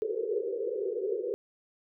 pink band-pass noise, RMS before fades -32 dBFS, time 0.02-1.34 s, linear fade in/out 0 ms, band 370 to 500 Hz, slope 96 dB/octave, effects none

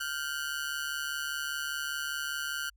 sawtooth ring-modulated tone, 1480 Hz, F#6, in tune, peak -26 dBFS, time 0-2.7 s, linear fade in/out 10 ms, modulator 72.5 Hz, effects added 50 Hz sine -61 dBFS peak until 2.76 s

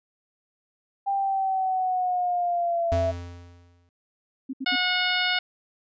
sine linear sweep, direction down, 795 to 659.3 Hz, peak -22 dBFS, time 1.06-3.12 s, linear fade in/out 20 ms
square tone with exponential decay, 87.31 Hz, F2, in tune, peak -23 dBFS, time 2.92-3.89 s, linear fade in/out 0 ms, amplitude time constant 210 ms
sine tone bursts, 265.1 Hz, C4, 23 cents sharp, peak -28 dBFS, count 3, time 4.49-4.76 s, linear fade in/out 10 ms, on 44 ms, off 69 ms
harmonic tone, 727 Hz, F#5, 31 cents flat, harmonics 1 / 2 / 3 / 4 / 5 / 6 / 7, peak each -31 / -27 / -28 / -28 / -30 / -33 / -37 dBFS, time 4.66-5.39 s, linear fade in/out 5 ms
effects resampled to 16000 Hz

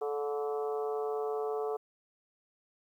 harmonic tone with a mistuned harmonic, 145.1 Hz, D3, 21 cents flat, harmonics 3 / 4 / 5 / 6 / 7 / 8 / 9, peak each -32 / -46 / -39 / -48 / -49 / -45 / -50 dBFS, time 0.01-1.77 s, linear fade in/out 10 ms, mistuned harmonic 8, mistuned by -16 cents, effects 11-bit

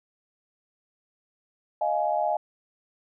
sine tone cluster, 620 / 697 / 841 Hz, D#5 / F5 / G#5, -6 / -4 / +22 cents, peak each -27 dBFS, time 1.81-2.37 s, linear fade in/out 5 ms, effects none

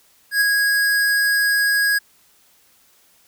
square tone with ADSR envelope, 1651 Hz, G#6, 11 cents flat, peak -13 dBFS, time 0.31-1.99 s, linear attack 100 ms, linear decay 12 ms, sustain -3 dB, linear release 15 ms, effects white hiss -56 dBFS RMS until 3.27 s

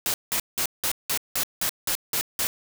white noise bursts, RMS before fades -25 dBFS, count 10, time 0.06-2.47 s, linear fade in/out 0 ms, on 79 ms, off 180 ms, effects none

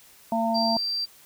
harmonic tone, 226.9 Hz, A#3, 47 cents flat, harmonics 1 / 3 / 4, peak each -26 / -25 / -28 dBFS, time 0.32-0.77 s, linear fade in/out 2 ms
sine tone, 4699 Hz, D8, in tune, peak -25 dBFS, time 0.54-1.06 s, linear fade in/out 20 ms
effects white hiss -53 dBFS RMS until 1.25 s

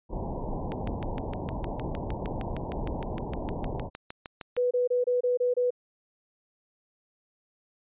pink low-pass noise, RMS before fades -33 dBFS, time 0.09-3.9 s, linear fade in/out 50 ms, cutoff 980 Hz, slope 96 dB/octave
click train, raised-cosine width 0.3 ms, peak -22 dBFS, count 26, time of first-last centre 0.72-4.566 s, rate 6.5 Hz
sine tone bursts, 493.5 Hz, B4, 1 cent flat, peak -22 dBFS, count 7, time 4.57-5.706 s, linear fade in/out 10 ms, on 140 ms, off 26 ms
effects resampled to 8000 Hz

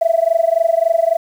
sine tone with amplitude modulation, 664 Hz, E5, 12 cents sharp, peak -7 dBFS, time 0.01-1.17 s, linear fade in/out 10 ms, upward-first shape sine, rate 23.6 Hz, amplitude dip 95%, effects tanh soft clip ceiling -3 dBFS + 7-bit

